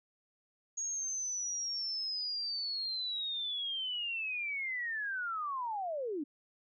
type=linear sweep; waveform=sine; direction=down; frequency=6645 to 270 Hz; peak=-34 dBFS; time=0.77-6.24 s; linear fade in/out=10 ms; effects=none